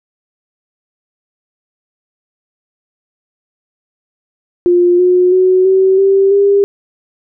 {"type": "tone with pitch steps", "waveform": "sine", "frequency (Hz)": [352.6, 361.7, 371, 380.5, 390.3, 400.4], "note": ["F4", "F#4", "F#4", "F#4", "G4", "G4"], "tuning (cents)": [17, -39, 5, 48, -8, 37], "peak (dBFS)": -6, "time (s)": [4.66, 6.64], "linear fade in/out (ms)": 0, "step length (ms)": 330, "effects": []}